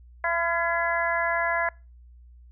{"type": "harmonic tone with a mistuned harmonic", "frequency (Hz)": 337.3, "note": "E4", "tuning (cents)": 40, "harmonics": [2, 3, 4, 5, 6], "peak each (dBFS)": [-28, -29, -32, -27, -31], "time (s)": [0.24, 1.69], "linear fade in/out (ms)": 2, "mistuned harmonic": 4, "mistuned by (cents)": 42, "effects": ["noise-tail reverb RT60 0.3 s tail -25 dB re dry", "added 60 Hz sine -47 dBFS peak until 2.51 s"]}